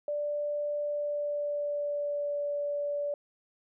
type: tone with pitch glide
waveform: sine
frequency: 587.3 to 578.9 Hz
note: D5 to D5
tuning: 0 to -25 cents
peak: -29 dBFS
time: 0.08-3.14 s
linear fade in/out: 2 ms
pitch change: -25 cents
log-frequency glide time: 0.81-2.4 s
effects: none